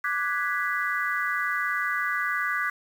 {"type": "chord", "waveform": "sine", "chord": "G# half-diminished seventh", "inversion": "second", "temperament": "equal", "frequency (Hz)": [1174.7, 1480, 1661.2, 1975.5], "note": ["D6", "F#6", "G#6", "B6"], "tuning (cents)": [0, 0, 0, 0], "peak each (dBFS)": -30, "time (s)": [0.04, 2.7], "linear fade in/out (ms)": 5, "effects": ["8-bit"]}